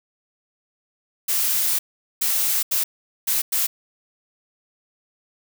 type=noise bursts at uneven times; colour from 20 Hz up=blue; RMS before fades=-21 dBFS; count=5; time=1.28-1.79 / 2.21-2.63 / 2.71-2.84 / 3.27-3.42 / 3.52-3.67 s; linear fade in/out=10 ms; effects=none